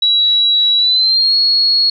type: tone with pitch glide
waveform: sine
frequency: 3899 to 4326 Hz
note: B7 to C#8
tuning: -23 to -43 cents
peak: -9 dBFS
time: 0.02-1.9 s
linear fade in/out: 5 ms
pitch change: +180 cents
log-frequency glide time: 0.77-1.35 s
effects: none